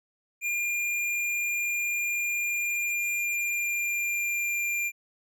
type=tone with pitch glide; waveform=square; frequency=2406 to 2388 Hz; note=D7 to D7; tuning=+41 to +28 cents; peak=-27 dBFS; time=0.41-4.92 s; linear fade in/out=50 ms; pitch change=-13 cents; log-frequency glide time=2.37-4.62 s; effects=none